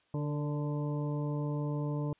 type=harmonic tone with a mistuned harmonic; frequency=146.83 Hz; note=D3; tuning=in tune; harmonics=1 / 2 / 3 / 4 / 6 / 7; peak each=-32 / -38 / -42 / -44 / -48 / -49 dBFS; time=0.14-2.13 s; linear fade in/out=2 ms; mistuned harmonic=3; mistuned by=+32 cents; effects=white hiss -70 dBFS RMS until 2.19 s + resampled to 8000 Hz